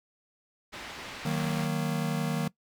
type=low-pass noise; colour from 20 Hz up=white; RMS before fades=-42 dBFS; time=0.72-1.67 s; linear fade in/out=20 ms; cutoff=3000 Hz; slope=12 dB/octave
type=chord; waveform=square; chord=D# minor; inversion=none; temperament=just; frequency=155.56 / 186.68 / 233.3 Hz; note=D#3 / F#3 / A#3; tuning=0 / +16 / +2 cents; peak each=-31 / -34 / -34 dBFS; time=1.25-2.48 s; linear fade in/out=5 ms
effects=noise-tail reverb RT60 0.1 s tail -20 dB re dry